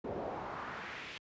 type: noise with band-pass filter sweep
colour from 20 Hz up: brown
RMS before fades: -42 dBFS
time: 0.04-1.18 s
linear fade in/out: 5 ms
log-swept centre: 470 to 3000 Hz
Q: 1.7
effects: high-pass 60 Hz 12 dB/octave + resampled to 16000 Hz